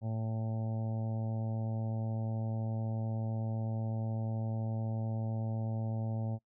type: harmonic tone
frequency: 111.5 Hz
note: A2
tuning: 23 cents sharp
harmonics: 1 / 2 / 3 / 4 / 5 / 6 / 7 / 8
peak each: -33 / -40 / -52 / -54 / -47 / -51 / -51 / -58 dBFS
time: 0.01-6.39 s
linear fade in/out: 50 ms
effects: noise-tail reverb RT60 0.1 s tail -23 dB re dry